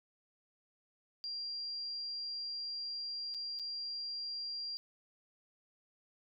sine tone with dropouts, 4761 Hz, D8, 23 cents sharp, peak -38 dBFS, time 1.24-4.77 s, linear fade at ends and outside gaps 0 ms, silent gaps 3.341-3.346 / 3.59-3.596 s, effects none

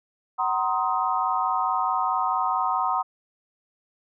sine chord, C half-diminished seventh, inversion second, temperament just, 753.5 / 941.9 / 1046.5 / 1255.8 Hz, Gb5 / Bb5 / C6 / Eb6, +31 / +18 / 0 / +16 cents, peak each -27 dBFS, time 0.38-3.03 s, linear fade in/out 20 ms, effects none

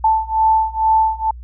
sine beating tone pair, 880 / 882.2 Hz, A5 / A5, 0 / +4 cents, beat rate 2.2 Hz, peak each -16 / -15 dBFS, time 0.04-1.31 s, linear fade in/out 5 ms, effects added 60 Hz sine -31 dBFS peak until 1.43 s

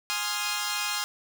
10% pulse chord, F minor seventh, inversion first, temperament equal, 830.6 / 1046.5 / 1244.5 / 1396.9 Hz, Ab5 / C6 / Eb6 / F6, 0 / 0 / 0 / 0 cents, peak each -25 / -25 / -26 / -25 dBFS, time 0.1-1.04 s, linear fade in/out 0 ms, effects none

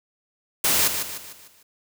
white noise with echo, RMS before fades -20 dBFS, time 0.64-0.88 s, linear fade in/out 5 ms, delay 150 ms, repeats 5, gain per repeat -7 dB, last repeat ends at 1.63 s, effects none

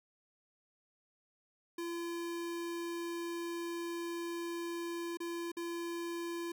square tone with dropouts, 340.6 Hz, F4, 43 cents flat, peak -38 dBFS, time 1.78-6.52 s, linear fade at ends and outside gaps 5 ms, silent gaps 5.172-5.202 / 5.518-5.568 s, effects 13-bit

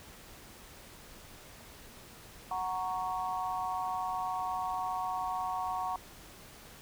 sine chord, F# major, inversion none, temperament equal, 740 / 932.3 / 1108.7 Hz, F#5 / A#5 / C#6, 0 / 0 / 0 cents, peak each -35 / -37 / -37 dBFS, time 2.51-5.96 s, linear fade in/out 2 ms, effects pink hiss -52 dBFS RMS until 6.81 s

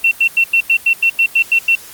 sine tone bursts, 2711 Hz, E7, 48 cents sharp, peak -8 dBFS, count 11, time 0.04-1.753 s, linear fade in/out 5 ms, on 73 ms, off 91 ms, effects white hiss -36 dBFS RMS until 1.93 s + Opus 24 kbps

